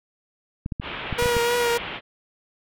clicks, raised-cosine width 5 ms, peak -15 dBFS, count 7, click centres 0.661 / 0.722 / 0.799 / 1.127 / 1.224 / 1.259 / 1.367 s
white low-pass noise, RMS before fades -33 dBFS, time 0.81-2.01 s, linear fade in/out 50 ms, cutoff 3300 Hz, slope 48 dB/octave
sawtooth tone with vibrato, 477.3 Hz, A#4, 41 cents sharp, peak -16 dBFS, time 1.18-1.78 s, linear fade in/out 10 ms, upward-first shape triangle, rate 3.3 Hz, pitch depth 31 cents each way
effects none

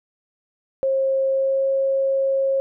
sine tone with pitch glide, 536 to 540.7 Hz, C5 to C#5, +42 to -43 cents, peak -17 dBFS, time 0.83-2.6 s, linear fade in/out 0 ms, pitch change +15 cents, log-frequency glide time 1.28-1.65 s, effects none

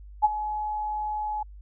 sine tone with ADSR envelope, 848 Hz, G#5, 36 cents sharp, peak -13 dBFS, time 0.22-1.43 s, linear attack 27 ms, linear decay 27 ms, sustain -14 dB, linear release 5 ms, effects added 50 Hz sine -42 dBFS peak until 1.61 s

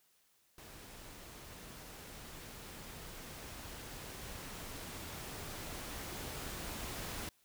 pink noise with level ramp, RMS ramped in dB -53 to -42 dBFS, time 0.58-7.29 s, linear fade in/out 2 ms, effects white hiss -72 dBFS RMS until 7.44 s

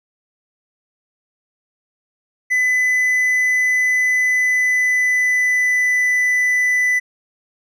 triangle tone with pitch glide, 2005 to 1993.5 Hz, B6 to B6, +26 to +16 cents, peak -12 dBFS, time 2.5-7 s, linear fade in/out 20 ms, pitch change -10 cents, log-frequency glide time 4.22-6.1 s, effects none

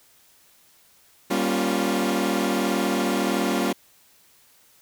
sawtooth chord, G half-diminished seventh, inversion none, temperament equal with one note detuned, 196 / 237.6 / 277.2 / 349.2 Hz, G3 / Bb3 / Db4 / F4, 0 / +33 / 0 / 0 cents, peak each -23 dBFS, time 1.3-3.73 s, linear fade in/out 10 ms, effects white hiss -57 dBFS RMS until 4.81 s

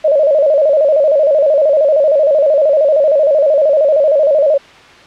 sine tone with vibrato, 589 Hz, D5, 5 cents sharp, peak -7 dBFS, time 0.04-4.58 s, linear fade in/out 10 ms, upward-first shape square, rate 13 Hz, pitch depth 100 cents each way, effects white hiss -38 dBFS RMS until 5.06 s + low-pass 3000 Hz 12 dB/octave

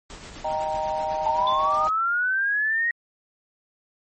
pink noise with tremolo, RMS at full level -39 dBFS, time 0.1-1.89 s, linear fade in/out 0 ms, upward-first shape sine, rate 8 Hz, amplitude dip 40%
sine chord, Eb major, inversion none, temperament equal, 622.3 / 784 / 932.3 Hz, Eb5 / G5 / Bb5, 0 / 0 / 0 cents, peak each -28 dBFS, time 0.44-1.88 s, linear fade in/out 10 ms
sine linear sweep, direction up, 880 to 1892 Hz, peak -20 dBFS, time 1.26-2.91 s, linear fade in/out 2 ms
sine tone with exponential decay, 3500 Hz, A7, 10 cents flat, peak -26 dBFS, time 1.47-1.84 s, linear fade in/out 1 ms, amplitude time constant 79 ms
effects MP3 32 kbps

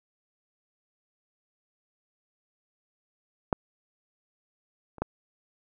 clicks, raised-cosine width 1 ms, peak -9 / -30 / -13 dBFS, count 3, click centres 3.528 / 4.983 / 5.02 s, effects none

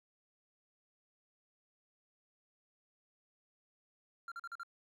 triangle tone bursts, 1381 Hz, F6, 20 cents flat, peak -40 dBFS, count 5, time 4.28-4.633 s, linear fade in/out 2 ms, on 37 ms, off 42 ms, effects none

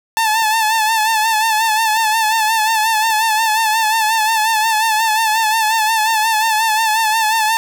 sawtooth tone with vibrato, 880 Hz, A5, in tune, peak -9 dBFS, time 0.17-7.57 s, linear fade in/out 0 ms, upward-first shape sine, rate 5.6 Hz, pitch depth 56 cents each way, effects none

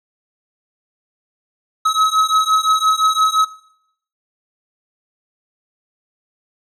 square beating tone pair, 1279 / 1284.8 Hz, D#6 / E6, +47 / -45 cents, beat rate 5.8 Hz, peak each -17 dBFS, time 1.85-3.45 s, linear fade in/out 10 ms, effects noise-tail reverb RT60 0.7 s tail -18 dB re dry + low-pass 8000 Hz 12 dB/octave

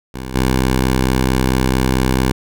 10% pulse tone with level steps, 64.5 Hz, C2, 24 cents flat, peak -17 / -5 dBFS, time 0.14-2.32 s, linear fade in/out 5 ms, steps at 0.34 s, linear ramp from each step 20 ms, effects none

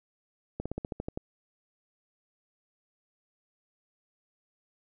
slowing click train, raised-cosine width 2 ms, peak -20 dBFS, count 9, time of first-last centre 0.6-1.175 s, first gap 56 ms, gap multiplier 1.07, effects none

